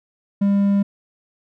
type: tone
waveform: triangle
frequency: 200 Hz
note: G3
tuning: 35 cents sharp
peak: -12 dBFS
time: 0.41-0.83 s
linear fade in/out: 10 ms
effects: none